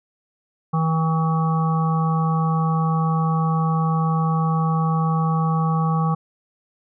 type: harmonic tone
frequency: 161 Hz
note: E3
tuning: 41 cents flat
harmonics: 1 / 3 / 5 / 7 / 8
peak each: -18 / -33 / -27 / -26 / -35 dBFS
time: 0.73-6.15 s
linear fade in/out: 10 ms
effects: none